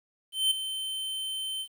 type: tone with ADSR envelope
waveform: square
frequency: 3090 Hz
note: G7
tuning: 26 cents flat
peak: -21 dBFS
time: 0.32-1.68 s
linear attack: 190 ms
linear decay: 8 ms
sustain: -11 dB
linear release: 72 ms
effects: 10-bit